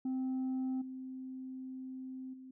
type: tone with level steps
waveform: sine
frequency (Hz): 260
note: C4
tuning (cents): -11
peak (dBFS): -30 / -41 / -48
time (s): 0.05-2.51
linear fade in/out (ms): 5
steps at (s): 0.81 / 2.33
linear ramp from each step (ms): 10
effects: tanh soft clip ceiling -32 dBFS